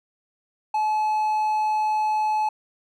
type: tone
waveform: triangle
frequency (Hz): 858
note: A5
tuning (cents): -44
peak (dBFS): -18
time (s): 0.74-2.49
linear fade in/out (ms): 5
effects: none